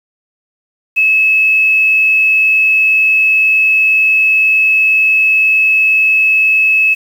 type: tone with quantisation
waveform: sine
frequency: 2591 Hz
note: E7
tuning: 30 cents flat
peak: -7 dBFS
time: 0.96-6.95 s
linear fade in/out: 20 ms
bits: 6
effects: none